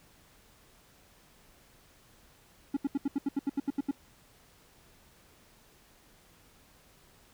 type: tone bursts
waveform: triangle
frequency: 278.8 Hz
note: C#4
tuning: 10 cents sharp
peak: -24 dBFS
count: 12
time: 2.74-3.912 s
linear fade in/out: 5 ms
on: 28 ms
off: 76 ms
effects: pink hiss -61 dBFS RMS until 7.33 s